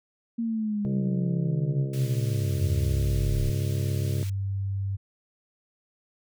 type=linear sweep; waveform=sine; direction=down; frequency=233.1 to 32.24 Hz; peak=-25 dBFS; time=0.38-3.51 s; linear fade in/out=10 ms
type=harmonic tone; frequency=67.5 Hz; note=C#2; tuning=45 cents flat; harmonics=2 / 3 / 4 / 5 / 6 / 7 / 8 / 9; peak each=-28 / -39 / -46 / -39 / -40 / -45 / -52 / -46 dBFS; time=0.85-4.23 s; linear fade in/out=0 ms
type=high-pass noise; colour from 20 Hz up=pink; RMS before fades=-45 dBFS; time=1.93-4.3 s; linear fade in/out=5 ms; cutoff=2500 Hz; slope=12 dB/octave
type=tone; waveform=sine; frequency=98 Hz; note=G2; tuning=in tune; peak=-26 dBFS; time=2.57-4.97 s; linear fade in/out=20 ms
effects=none